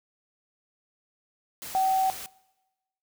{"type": "tone in noise", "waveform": "sine", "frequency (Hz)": 762, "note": "G5", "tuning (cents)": -49, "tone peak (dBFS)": -21, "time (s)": [1.75, 2.1], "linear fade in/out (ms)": 0, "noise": "white", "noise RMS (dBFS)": -39, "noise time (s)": [1.62, 2.26], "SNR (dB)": 15, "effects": ["noise-tail reverb RT60 1.0 s tail -22 dB re dry"]}